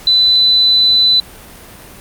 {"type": "tone", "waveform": "sine", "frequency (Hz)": 4000, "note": "B7", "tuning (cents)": 21, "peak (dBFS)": -7, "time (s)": [0.07, 1.2], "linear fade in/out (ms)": 2, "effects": ["pink hiss -36 dBFS RMS until 2 s", "Opus 48 kbps"]}